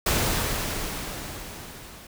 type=noise with level ramp; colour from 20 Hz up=pink; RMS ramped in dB=-22 to -45 dBFS; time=0.06-2.07 s; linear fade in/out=5 ms; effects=none